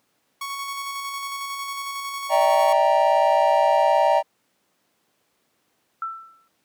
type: tone with tremolo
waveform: sawtooth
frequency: 1111 Hz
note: C#6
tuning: 4 cents sharp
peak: -24 dBFS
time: 0.41-2.73 s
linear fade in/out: 5 ms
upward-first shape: square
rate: 11 Hz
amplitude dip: 25%
type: chord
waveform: triangle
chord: E half-diminished seventh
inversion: third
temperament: equal with one note detuned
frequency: 587.3 / 646.4 / 784 / 932.3 Hz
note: D5 / E5 / G5 / Bb5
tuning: 0 / -34 / 0 / 0 cents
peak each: -19 dBFS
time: 2.29-4.23 s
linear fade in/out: 50 ms
type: tone with exponential decay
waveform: sine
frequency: 1333 Hz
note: E6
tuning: 19 cents sharp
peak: -23 dBFS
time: 6.02-6.48 s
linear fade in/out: 2 ms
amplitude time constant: 100 ms
effects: pink hiss -68 dBFS RMS until 6.64 s + high-pass 200 Hz 12 dB/octave